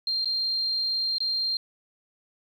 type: tone with dropouts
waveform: sine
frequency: 4186 Hz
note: C8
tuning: in tune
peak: -24 dBFS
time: 0.07-1.57 s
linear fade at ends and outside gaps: 2 ms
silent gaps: 0.246-0.256 / 1.183-1.204 s
effects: 9-bit